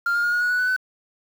sine tone with pitch steps, 1396.9 / 1412.3 / 1427.9 / 1443.7 / 1459.6 / 1475.7 / 1492 / 1508.4 Hz, F6 / F6 / F6 / F#6 / F#6 / F#6 / F#6 / F#6, 0 / +19 / +38 / -43 / -24 / -5 / +14 / +33 cents, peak -16 dBFS, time 0.06-0.764 s, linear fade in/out 5 ms, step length 88 ms, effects tanh soft clip ceiling -18 dBFS + 7-bit

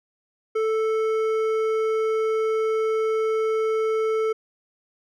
sine tone with hard clipping, 440 Hz, A4, in tune, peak -22 dBFS, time 0.55-4.33 s, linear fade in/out 10 ms, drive 9 dB, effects none

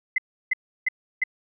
sine tone bursts, 2037 Hz, C7, 47 cents flat, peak -18 dBFS, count 4, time 0.16-1.238 s, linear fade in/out 5 ms, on 22 ms, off 330 ms, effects none

